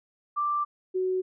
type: tone pair in turn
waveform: sine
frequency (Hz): 1177 / 371.8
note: D6 / F#4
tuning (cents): +3 / +8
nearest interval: octave + minor sixth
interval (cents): 1995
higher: first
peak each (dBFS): -24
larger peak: neither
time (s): 0.36-0.65 / 0.94-1.22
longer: first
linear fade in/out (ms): 20
effects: none